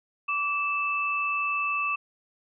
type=tone pair together; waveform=sine; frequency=1159.8 / 2637 Hz; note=D6 / E7; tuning=-22 / 0 cents; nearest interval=octave + major second; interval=1422 cents; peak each=-28 / -27 dBFS; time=0.28-1.96 s; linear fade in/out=10 ms; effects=none